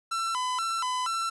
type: tone with vibrato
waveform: 45% pulse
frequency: 1163 Hz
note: D6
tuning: 17 cents flat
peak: -27 dBFS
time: 0.11-1.3 s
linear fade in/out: 10 ms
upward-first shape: square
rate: 2.1 Hz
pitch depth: 250 cents each way
effects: resampled to 24000 Hz + 10-bit